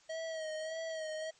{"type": "tone with vibrato", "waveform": "square", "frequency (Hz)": 637, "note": "D#5", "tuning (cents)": 41, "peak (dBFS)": -38, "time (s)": [0.09, 1.31], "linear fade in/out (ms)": 10, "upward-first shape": "sine", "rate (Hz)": 1.7, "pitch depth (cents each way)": 41, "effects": ["white hiss -65 dBFS RMS until 1.39 s", "MP3 32 kbps"]}